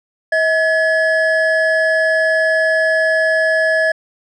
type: tone pair together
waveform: triangle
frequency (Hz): 639.9 / 1700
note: D#5 / G#6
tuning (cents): +48 / +40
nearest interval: octave + perfect fourth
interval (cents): 1692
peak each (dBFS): -13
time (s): 0.32-3.92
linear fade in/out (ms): 5
effects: resampled to 22050 Hz